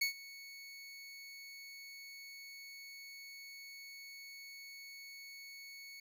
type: tone with ADSR envelope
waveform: 25% pulse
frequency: 2215 Hz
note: C#7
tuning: 2 cents flat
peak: -26 dBFS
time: 0.01-6 s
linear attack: 8 ms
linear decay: 110 ms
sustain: -20 dB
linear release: 4 ms
effects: none